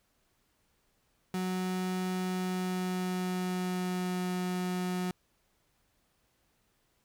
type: tone with pitch glide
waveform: 35% pulse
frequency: 184.4 to 181.55 Hz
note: F#3 to F#3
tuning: -6 to -33 cents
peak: -29 dBFS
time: 1.34-5.11 s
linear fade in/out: 2 ms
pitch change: -27 cents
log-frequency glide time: 2.08-4.26 s
effects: pink hiss -73 dBFS RMS until 7.04 s